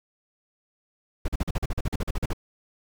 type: noise bursts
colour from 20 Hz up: brown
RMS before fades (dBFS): -25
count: 15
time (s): 1.25-2.333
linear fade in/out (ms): 5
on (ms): 33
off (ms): 42
effects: none